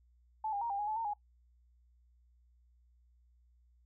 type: tone with pitch steps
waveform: sine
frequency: 870 / 807 / 936 / 799 / 830 / 863 / 911 / 828 Hz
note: A5 / G#5 / A#5 / G5 / G#5 / A5 / A#5 / G#5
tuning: -20 / -50 / +7 / +33 / -1 / -34 / -40 / -5 cents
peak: -33 dBFS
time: 0.44-1.136 s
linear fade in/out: 5 ms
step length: 87 ms
effects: noise-tail reverb RT60 0.1 s tail -20 dB re dry + added 60 Hz sine -64 dBFS peak until 3.85 s